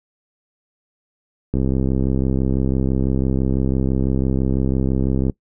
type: click train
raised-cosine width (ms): 3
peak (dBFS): -7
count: 249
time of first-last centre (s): 1.54-5.298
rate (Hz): 66
effects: noise-tail reverb RT60 0.1 s tail -21 dB re dry